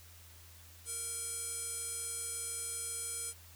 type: tone with band-pass filter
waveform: square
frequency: 463.6 Hz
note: A#4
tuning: 10 cents flat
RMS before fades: -40 dBFS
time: 0.85-3.34 s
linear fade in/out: 50 ms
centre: 9100 Hz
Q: 4.9
effects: added 84 Hz sine -56 dBFS peak until 3.55 s + white hiss -58 dBFS RMS until 3.55 s